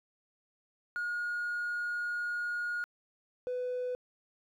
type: tone pair in turn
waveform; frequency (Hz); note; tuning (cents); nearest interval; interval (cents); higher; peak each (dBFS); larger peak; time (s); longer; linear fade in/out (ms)
triangle; 1436 / 499; F6 / B4; +48 / +18; octave + tritone; 1830; first; -29 / -29; neither; 0.96-2.84 / 3.47-3.95; first; 0
effects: tanh soft clip ceiling -28 dBFS

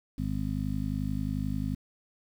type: harmonic tone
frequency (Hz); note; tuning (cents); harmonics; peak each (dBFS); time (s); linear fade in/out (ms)
51.3; G#1; -21; 1 / 2 / 3 / 4 / 5; -35 / -35 / -35 / -35 / -35; 0.18-1.75; 5
effects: 9-bit

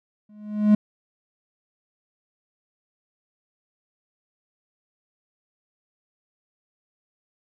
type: tone with exponential growth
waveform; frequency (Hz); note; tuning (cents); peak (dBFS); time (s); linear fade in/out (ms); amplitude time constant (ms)
triangle; 210.2; G#3; +21; -8; 0.29-0.75; 5; 100
effects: none

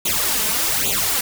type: noise with flanger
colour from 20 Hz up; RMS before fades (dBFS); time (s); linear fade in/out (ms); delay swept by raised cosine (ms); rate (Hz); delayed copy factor
white; -20; 0.05-1.21; 5; 0.28 to 4.68; 1.2; +1
effects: none

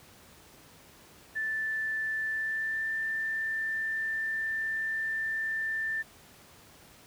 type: tone with pitch glide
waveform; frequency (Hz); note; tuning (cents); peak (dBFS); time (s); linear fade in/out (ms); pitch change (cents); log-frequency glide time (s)
sine; 1760 to 1780.5; A6 to A6; 0 to +20; -29; 1.35-6.03; 20; +20; 2.28-2.94
effects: pink hiss -55 dBFS RMS until 7.06 s + high-pass 60 Hz 12 dB/octave

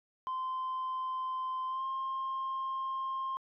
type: tone with pitch glide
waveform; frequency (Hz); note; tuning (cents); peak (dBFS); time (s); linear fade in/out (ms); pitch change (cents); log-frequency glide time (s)
sine; 1036 to 1061.4; C6 to C6; -17 to +24; -31; 0.27-3.37; 0; +41; 1.67-1.85
effects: tanh soft clip ceiling -31 dBFS

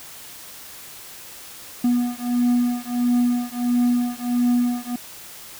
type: beating tone pair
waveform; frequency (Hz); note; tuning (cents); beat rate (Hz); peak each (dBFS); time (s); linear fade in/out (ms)
triangle; 242.6 / 244.1; B3 / B3; -31 / -20; 1.5; -19; 1.84-4.96; 5
effects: white hiss -40 dBFS RMS until 5.59 s

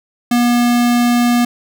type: tone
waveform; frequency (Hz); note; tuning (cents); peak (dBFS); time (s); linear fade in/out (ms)
square; 240.8; B3; -44; -11; 0.31-1.45; 5
effects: none

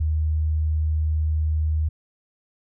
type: tone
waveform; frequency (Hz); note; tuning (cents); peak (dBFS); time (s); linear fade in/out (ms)
sine; 77.7; D#2; -2; -19; 0-1.89; 10
effects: none

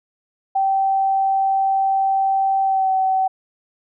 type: tone with pitch glide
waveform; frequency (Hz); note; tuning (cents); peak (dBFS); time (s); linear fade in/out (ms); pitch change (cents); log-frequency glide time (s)
sine; 776 to 761.3; G5 to F#5; -18 to +49; -15; 0.55-3.28; 10; -33; 2.63-2.91
effects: none

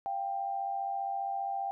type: tone pair together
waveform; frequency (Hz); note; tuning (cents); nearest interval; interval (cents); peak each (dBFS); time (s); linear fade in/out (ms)
sine; 692 / 787; F5 / G5; -16 / +7; major second; 223; -39 / -32; 0.06-1.71; 0
effects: none

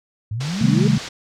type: exponential sweep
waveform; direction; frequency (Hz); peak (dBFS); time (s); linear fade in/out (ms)
sine; up; 100.6 to 440; -22; 0.31-0.88; 5
type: low-pass noise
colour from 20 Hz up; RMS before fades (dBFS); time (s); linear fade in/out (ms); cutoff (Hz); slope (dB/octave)
white; -33; 0.4-1.09; 10; 5800; 24
type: chord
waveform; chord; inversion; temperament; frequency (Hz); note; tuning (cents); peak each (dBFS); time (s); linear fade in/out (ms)
sine; A half-diminished seventh; first; equal; 130.81 / 155.56 / 196 / 220; C3 / Eb3 / G3 / A3; 0 / 0 / 0 / 0; -19; 0.61-0.98; 5
effects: none

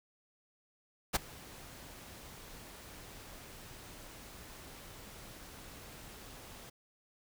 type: noise with ADSR envelope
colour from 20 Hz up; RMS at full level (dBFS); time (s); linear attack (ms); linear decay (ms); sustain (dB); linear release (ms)
pink; -27; 1.13-6.7; 27; 15; -24; 8
effects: none

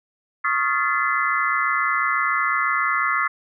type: tone cluster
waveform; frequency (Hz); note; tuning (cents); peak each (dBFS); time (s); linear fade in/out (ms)
sine; 1104 / 1252 / 1378 / 1738 / 2037; C#6 / D#6 / F6 / A6 / C7; -7 / +10 / -24 / -22 / -47; -25; 0.44-3.28; 10
effects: none

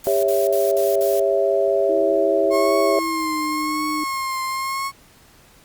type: noise bursts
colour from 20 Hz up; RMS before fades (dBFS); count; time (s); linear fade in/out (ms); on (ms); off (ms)
blue; -32; 5; 0.04-1.198; 2; 190; 52
type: chord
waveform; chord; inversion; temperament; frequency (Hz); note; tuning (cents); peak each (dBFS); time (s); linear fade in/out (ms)
sine; C# diminished; second; equal with one note detuned; 399.8 / 554.4 / 659.3; G4 / C#5 / E5; +34 / 0 / 0; -20; 0.07-2.99; 0
type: tone with pitch glide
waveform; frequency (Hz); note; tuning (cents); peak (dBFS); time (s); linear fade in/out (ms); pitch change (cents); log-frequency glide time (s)
sine; 327.2 to 305.3; E4 to D#4; -13 to -33; -24; 1.89-4.04; 5; -120; 3.09-3.44
type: tone with vibrato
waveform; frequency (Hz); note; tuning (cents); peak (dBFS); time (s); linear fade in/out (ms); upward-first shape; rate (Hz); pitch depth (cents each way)
35% pulse; 1077; C6; +50; -21; 2.5-4.92; 50; triangle; 0.91; 47
effects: pink hiss -51 dBFS RMS until 5.64 s + Opus 48 kbps

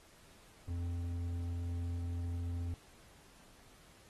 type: tone with hard clipping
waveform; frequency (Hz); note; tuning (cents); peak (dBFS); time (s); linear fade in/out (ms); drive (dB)
sine; 86.4; F2; -18; -37; 0.68-2.74; 0; 6
effects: pink hiss -62 dBFS RMS until 4.09 s + AAC 32 kbps

